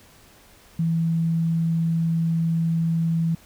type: tone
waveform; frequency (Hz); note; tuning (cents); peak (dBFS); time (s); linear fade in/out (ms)
sine; 164.81; E3; 0; -19; 0.79-3.35; 5
effects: pink hiss -52 dBFS RMS until 3.45 s